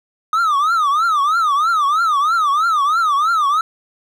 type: tone with vibrato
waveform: triangle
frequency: 1239 Hz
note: D#6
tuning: 8 cents flat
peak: -11 dBFS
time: 0.33-3.61 s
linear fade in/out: 2 ms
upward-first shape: triangle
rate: 3.1 Hz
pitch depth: 220 cents each way
effects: none